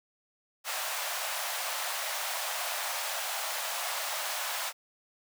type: high-pass noise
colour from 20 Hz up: pink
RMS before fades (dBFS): -34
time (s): 0.64-4.73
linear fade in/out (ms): 50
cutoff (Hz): 600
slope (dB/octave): 48
effects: none